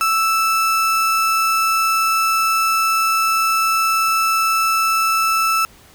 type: tone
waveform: 35% pulse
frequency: 1318.5 Hz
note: E6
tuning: in tune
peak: -13 dBFS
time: 0.01-5.65 s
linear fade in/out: 0 ms
effects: pink hiss -47 dBFS RMS until 5.94 s